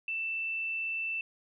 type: tone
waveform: sine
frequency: 2662 Hz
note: E7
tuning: 16 cents sharp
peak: -31 dBFS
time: 0.08-1.21 s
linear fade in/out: 2 ms
effects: none